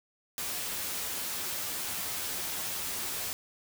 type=noise with comb filter; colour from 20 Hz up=white; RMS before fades=-35 dBFS; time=0.38-3.33 s; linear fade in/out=0 ms; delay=11 ms; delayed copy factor=+0.5; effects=none